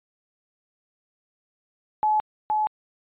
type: tone with echo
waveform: sine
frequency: 855 Hz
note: A5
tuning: 50 cents flat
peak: -18 dBFS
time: 2.03-2.2 s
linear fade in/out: 0 ms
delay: 470 ms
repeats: 1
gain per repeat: -2 dB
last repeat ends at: 2.67 s
effects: resampled to 8000 Hz